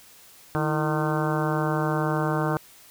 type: harmonic tone with a mistuned harmonic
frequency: 152.7 Hz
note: D#3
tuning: 32 cents flat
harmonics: 1 / 2 / 3 / 4 / 5 / 6 / 7 / 8 / 9 / 10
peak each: -26 / -29 / -31 / -32 / -33 / -34 / -34 / -35 / -36 / -36 dBFS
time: 0.55-2.57 s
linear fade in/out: 0 ms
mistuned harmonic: 2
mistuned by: +99 cents
effects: white hiss -51 dBFS RMS until 2.9 s